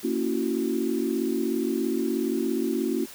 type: chord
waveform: sine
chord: F# dominant seventh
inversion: first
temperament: just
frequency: 231.2 / 277.5 / 333 / 370 Hz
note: A#3 / C#4 / E4 / F#4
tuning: -14 / +2 / +18 / 0 cents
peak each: -29 dBFS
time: 0.03-3.06 s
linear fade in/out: 20 ms
effects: white hiss -44 dBFS RMS until 3.14 s